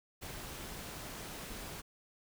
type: noise with amplitude modulation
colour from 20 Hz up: pink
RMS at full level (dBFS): -43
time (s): 0.21-1.82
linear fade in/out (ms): 20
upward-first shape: sine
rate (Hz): 262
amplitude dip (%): 45
effects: none